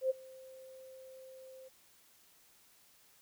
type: tone with ADSR envelope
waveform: sine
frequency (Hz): 523.3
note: C5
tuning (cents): 0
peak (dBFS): -26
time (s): 0.01-1.69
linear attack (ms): 90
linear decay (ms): 20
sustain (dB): -24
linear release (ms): 15
effects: white hiss -65 dBFS RMS until 3.21 s